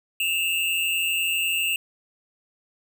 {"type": "tone pair together", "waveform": "square", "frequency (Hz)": [2636, 2808], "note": ["E7", "F7"], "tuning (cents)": [-1, 9], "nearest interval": "minor second", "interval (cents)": 110, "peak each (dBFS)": [-26, -25], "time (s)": [0.2, 1.76], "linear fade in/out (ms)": 2, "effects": []}